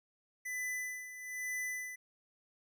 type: tone with tremolo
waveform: square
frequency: 2000 Hz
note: B6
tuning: 21 cents sharp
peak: -36 dBFS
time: 0.45-1.96 s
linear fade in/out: 10 ms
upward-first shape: sine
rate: 1.1 Hz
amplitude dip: 70%
effects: none